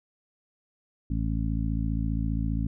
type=harmonic tone; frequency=55 Hz; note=A1; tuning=in tune; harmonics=1 / 2 / 3 / 4 / 5; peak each=-28 / -31 / -33 / -34 / -35 dBFS; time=1.1-2.67 s; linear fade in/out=5 ms; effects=none